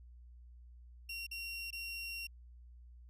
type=tone with dropouts; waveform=30% pulse; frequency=2746 Hz; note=F7; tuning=30 cents flat; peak=-38 dBFS; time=1.09-2.27 s; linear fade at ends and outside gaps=5 ms; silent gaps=1.267-1.312 / 1.706-1.727 s; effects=added 60 Hz sine -53 dBFS peak until 3.09 s + resampled to 32000 Hz